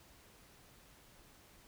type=silence; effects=pink hiss -62 dBFS RMS until 1.67 s